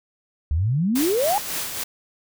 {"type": "exponential sweep", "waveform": "sine", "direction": "up", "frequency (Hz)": [69.7, 860], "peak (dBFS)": -18, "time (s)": [0.51, 1.38], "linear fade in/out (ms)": 0}
{"type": "noise with tremolo", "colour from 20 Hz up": "white", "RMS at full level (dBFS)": -26, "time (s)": [0.95, 1.84], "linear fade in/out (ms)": 10, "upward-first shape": "triangle", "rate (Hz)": 3.6, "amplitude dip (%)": 55}
{"effects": []}